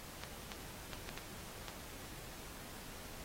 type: clicks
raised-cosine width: 0.2 ms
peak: -25 dBFS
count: 6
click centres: 0.236 / 0.518 / 0.933 / 1.091 / 1.176 / 1.683 s
effects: pink hiss -51 dBFS RMS until 3.24 s + AAC 48 kbps